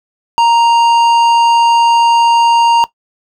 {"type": "tone with tanh clipping", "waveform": "sine", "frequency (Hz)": 932.3, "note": "A#5", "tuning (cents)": 0, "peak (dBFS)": -8, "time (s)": [0.38, 2.84], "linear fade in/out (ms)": 0, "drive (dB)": 12, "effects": ["noise-tail reverb RT60 0.1 s tail -17 dB re dry"]}